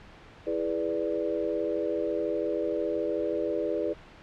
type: chord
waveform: sine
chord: E dominant seventh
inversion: none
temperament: equal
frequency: 329.6 / 415.3 / 493.9 / 587.3 Hz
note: E4 / G#4 / B4 / D5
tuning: 0 / 0 / 0 / 0 cents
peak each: -32 dBFS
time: 0.46-3.94 s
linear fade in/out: 20 ms
effects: pink hiss -50 dBFS RMS until 4.22 s + low-pass 3000 Hz 12 dB/octave